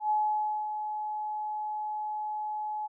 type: tone with ADSR envelope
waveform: sine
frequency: 850 Hz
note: G#5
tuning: 40 cents sharp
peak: -23 dBFS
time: 0-2.88 s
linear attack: 100 ms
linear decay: 570 ms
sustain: -8 dB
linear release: 25 ms
effects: none